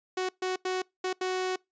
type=tone bursts at uneven times; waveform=sawtooth; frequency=370.8 Hz; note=F#4; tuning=4 cents sharp; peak=-24 dBFS; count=5; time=0.17-0.29 / 0.42-0.56 / 0.65-0.82 / 1.04-1.13 / 1.21-1.56 s; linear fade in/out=5 ms; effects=noise-tail reverb RT60 0.2 s tail -25 dB re dry + resampled to 16000 Hz